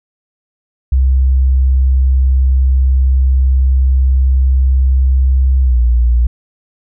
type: tone with pitch glide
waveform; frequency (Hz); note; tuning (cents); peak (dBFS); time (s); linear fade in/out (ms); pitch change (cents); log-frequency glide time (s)
sine; 65.41 to 59.64; C2 to A#1; 0 to +40; -7; 0.92-6.27; 5; -160; 5.63-5.79
effects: none